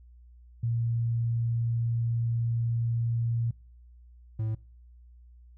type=tone pair in turn; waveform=sine / triangle; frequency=116.54 / 110 Hz; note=A#2 / A2; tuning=0 / 0 cents; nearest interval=minor second; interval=100 cents; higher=first; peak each=-25 dBFS; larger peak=neither; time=0.63-3.51 / 4.39-4.55 s; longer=first; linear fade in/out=5 ms; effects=noise-tail reverb RT60 0.5 s tail -26 dB re dry + added 60 Hz sine -50 dBFS peak until 5.57 s